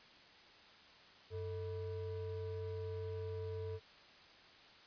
triangle ring-modulated tone, 268.7 Hz, C4, 46 cents sharp, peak -35 dBFS, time 1.3-3.8 s, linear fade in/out 50 ms, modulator 174 Hz, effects white hiss -60 dBFS RMS until 4.86 s + resampled to 11025 Hz

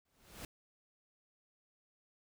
pink noise with exponential growth, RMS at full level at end -44 dBFS, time 0.05-0.45 s, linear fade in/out 2 ms, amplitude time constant 86 ms, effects none

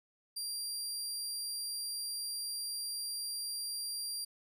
25% pulse tone, 4752 Hz, D8, 20 cents sharp, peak -32 dBFS, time 0.36-4.25 s, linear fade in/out 10 ms, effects none

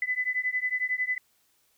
sine beating tone pair, 2000 / 2011 Hz, B6 / B6, +21 / +31 cents, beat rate 11 Hz, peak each -29 dBFS, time 0.02-1.18 s, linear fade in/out 2 ms, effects white hiss -68 dBFS RMS until 1.77 s

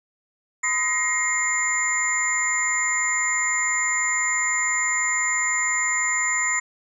sine tone cluster, 1020 / 1265 / 1896 / 2122 / 7110 Hz, C6 / D#6 / A#6 / C7 / A8, -44 / +28 / +29 / +24 / +17 cents, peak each -31 / -34 / -25 / -25 / -25 dBFS, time 0.63-6.6 s, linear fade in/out 10 ms, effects none

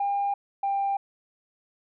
sine tone pair in turn, 803 / 792.9 Hz, G5 / G5, +41 / +20 cents, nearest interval unison, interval 21 cents, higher first, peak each -22 dBFS, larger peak neither, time 0-0.34 / 0.63-0.97 s, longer neither, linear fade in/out 5 ms, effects tanh soft clip ceiling -20 dBFS

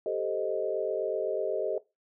sine chord, A half-diminished seventh, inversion third, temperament equal, 392 / 440 / 523.3 / 622.3 Hz, G4 / A4 / C5 / Eb5, 0 / 0 / 0 / 0 cents, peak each -34 / -32 / -35 / -32 dBFS, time 0.06-1.78 s, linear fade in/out 2 ms, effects noise-tail reverb RT60 0.2 s tail -17 dB re dry

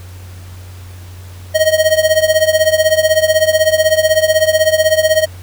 square tone with tremolo, 628 Hz, D#5, 16 cents sharp, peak -6 dBFS, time 1.54-5.26 s, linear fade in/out 20 ms, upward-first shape triangle, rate 16 Hz, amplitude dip 90%, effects added 91 Hz sine -30 dBFS peak until 5.42 s + pink hiss -41 dBFS RMS until 5.42 s

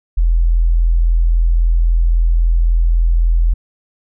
sine tone, 41.86 Hz, E1, 27 cents sharp, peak -9 dBFS, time 0.17-3.54 s, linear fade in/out 10 ms, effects none

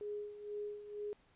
sine tone with tremolo, 415.3 Hz, G#4, in tune, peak -38 dBFS, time 0.01-1.13 s, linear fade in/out 0 ms, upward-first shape sine, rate 2.1 Hz, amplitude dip 70%, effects pink hiss -70 dBFS RMS until 1.35 s + resampled to 8000 Hz

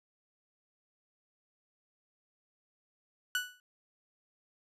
30% pulse tone with exponential decay, 1480 Hz, F#6, in tune, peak -24 dBFS, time 3.35-3.6 s, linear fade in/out 1 ms, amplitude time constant 54 ms, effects resampled to 32000 Hz

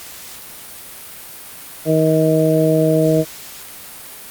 harmonic tone, 158 Hz, D#3, 27 cents sharp, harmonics 1 / 2 / 3 / 4, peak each -17 / -17 / -17 / -17 dBFS, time 1.85-3.25 s, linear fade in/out 50 ms, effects white hiss -35 dBFS RMS until 4.3 s + Opus 48 kbps

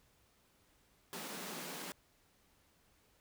pink high-pass noise, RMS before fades -45 dBFS, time 1.13-1.92 s, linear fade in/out 0 ms, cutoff 160 Hz, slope 96 dB/octave, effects pink hiss -71 dBFS RMS until 3.2 s

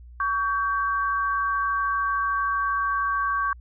sine tone pair together, 1128.3 / 1568 Hz, C#6 / G6, +30 / 0 cents, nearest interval tritone, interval 570 cents, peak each -23 / -27 dBFS, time 0.2-3.53 s, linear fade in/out 2 ms, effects added 60 Hz sine -42 dBFS peak until 3.6 s

